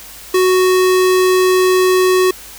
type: tone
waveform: square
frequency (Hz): 370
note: F#4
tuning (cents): 0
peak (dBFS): -10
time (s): 0.34-2.31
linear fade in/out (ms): 5
effects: added 50 Hz sine -45 dBFS peak until 2.58 s + white hiss -35 dBFS RMS until 2.58 s